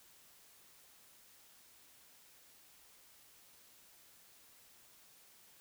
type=silence; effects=white hiss -63 dBFS RMS until 5.6 s